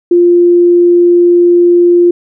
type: tone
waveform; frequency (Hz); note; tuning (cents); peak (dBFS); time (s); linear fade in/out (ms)
sine; 349.2; F4; 0; -3; 0.11-2.11; 5
effects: none